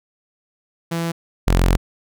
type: tone pair in turn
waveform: sawtooth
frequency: 167.3 / 44.31 Hz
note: E3 / F1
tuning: +26 / +26 cents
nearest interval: octave + major seventh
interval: 2300 cents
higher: first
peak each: -17 / -9 dBFS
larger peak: second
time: 0.91-1.12 / 1.47-1.77 s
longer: second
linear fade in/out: 10 ms
effects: none